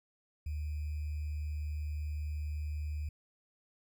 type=tone with sample-and-hold; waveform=sine; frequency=75.3 Hz; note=D2; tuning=44 cents sharp; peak=-34 dBFS; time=0.46-3.09 s; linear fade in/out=5 ms; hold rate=2450 Hz; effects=none